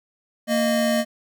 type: tone pair together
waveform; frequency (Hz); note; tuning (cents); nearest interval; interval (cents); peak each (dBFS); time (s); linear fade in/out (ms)
square; 230.4 / 616; A#3 / D#5; -20 / -17; octave + perfect fourth; 1703; -22; 0.47-1.05; 50
effects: none